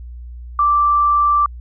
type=tone; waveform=sine; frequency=1172 Hz; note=D6; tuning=4 cents flat; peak=-11 dBFS; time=0.59-1.46 s; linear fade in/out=2 ms; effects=added 60 Hz sine -30 dBFS peak until 1.6 s